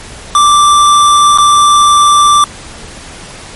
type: tone with dropouts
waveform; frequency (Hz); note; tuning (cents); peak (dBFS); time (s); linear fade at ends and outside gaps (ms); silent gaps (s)
square; 1174.7; D6; 0; -4; 0.35-2.44; 1; 1.376-1.384
effects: pink hiss -29 dBFS RMS until 3.55 s + MP3 48 kbps